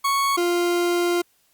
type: tone pair in turn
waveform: 40% pulse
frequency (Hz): 1108.7 / 349.2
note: C#6 / F4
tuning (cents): 0 / 0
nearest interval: octave + minor sixth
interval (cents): 2000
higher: first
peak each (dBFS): -18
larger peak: neither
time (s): 0.04-0.37 / 0.37-1.22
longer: second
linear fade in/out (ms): 10
effects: white hiss -63 dBFS RMS until 1.53 s + Opus 48 kbps